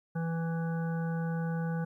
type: harmonic tone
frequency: 165.3 Hz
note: E3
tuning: 5 cents sharp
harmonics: 1 / 3 / 5 / 7 / 9 / 10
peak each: -30 / -41 / -44 / -51 / -45 / -56 dBFS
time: 0.15-1.85 s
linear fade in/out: 10 ms
effects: 12-bit